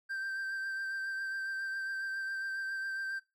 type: tone with vibrato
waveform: triangle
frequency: 1568 Hz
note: G6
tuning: in tune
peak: -33 dBFS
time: 0.09-3.2 s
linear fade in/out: 20 ms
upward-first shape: sine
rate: 7.3 Hz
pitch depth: 18 cents each way
effects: noise-tail reverb RT60 0.2 s tail -17 dB re dry